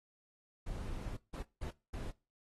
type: noise bursts at uneven times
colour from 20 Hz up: brown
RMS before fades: -41 dBFS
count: 4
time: 0.66-1.17 / 1.33-1.43 / 1.61-1.71 / 1.93-2.11 s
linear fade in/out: 10 ms
effects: noise-tail reverb RT60 0.3 s tail -21 dB re dry + AAC 32 kbps